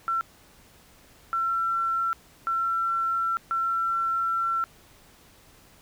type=tone bursts at uneven times; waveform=sine; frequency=1351 Hz; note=E6; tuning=42 cents sharp; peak=-23 dBFS; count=4; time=0.08-0.21 / 1.33-2.13 / 2.47-3.37 / 3.51-4.64 s; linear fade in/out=0 ms; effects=pink hiss -55 dBFS RMS until 5.81 s